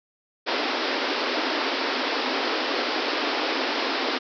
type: band-pass noise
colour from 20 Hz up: pink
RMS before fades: -26 dBFS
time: 0.46-4.19 s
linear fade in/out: 20 ms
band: 250 to 5300 Hz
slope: 96 dB/octave
effects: none